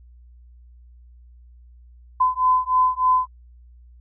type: beating tone pair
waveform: sine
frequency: 1015 / 1018.3 Hz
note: B5 / C6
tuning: +47 / -47 cents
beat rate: 3.3 Hz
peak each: -19 dBFS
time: 2.2-3.27 s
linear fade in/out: 10 ms
effects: added 60 Hz sine -45 dBFS peak until 4 s